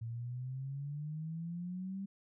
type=exponential sweep; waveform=sine; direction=up; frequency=113.3 to 197.9 Hz; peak=-38 dBFS; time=0.01-2.06 s; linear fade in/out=10 ms; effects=none